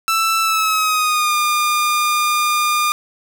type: tone with pitch glide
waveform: sawtooth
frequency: 1326 to 1208.9 Hz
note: E6 to D6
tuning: +10 to +50 cents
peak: -11 dBFS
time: 0.08-2.92 s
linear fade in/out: 0 ms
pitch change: -160 cents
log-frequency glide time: 0.41-1.35 s
effects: none